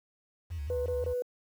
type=tone with vibrato; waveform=sine; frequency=77.78 Hz; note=D#2; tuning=in tune; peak=-33 dBFS; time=0.5-1.14 s; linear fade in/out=20 ms; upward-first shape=square; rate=5.8 Hz; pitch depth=130 cents each way
type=tone bursts; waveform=sine; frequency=493.9 Hz; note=B4; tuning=in tune; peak=-28 dBFS; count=3; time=0.7-1.222 s; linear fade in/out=2 ms; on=160 ms; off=21 ms
effects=tanh soft clip ceiling -24 dBFS + 9-bit